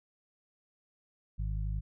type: harmonic tone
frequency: 51.91 Hz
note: G#1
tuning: in tune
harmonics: 1 / 2 / 3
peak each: -32 / -38 / -42 dBFS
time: 1.38-1.81 s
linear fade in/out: 20 ms
effects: none